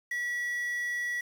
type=tone with quantisation; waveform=triangle; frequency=1938 Hz; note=B6; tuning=33 cents flat; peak=-28 dBFS; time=0.11-1.21 s; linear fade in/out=5 ms; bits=8; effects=none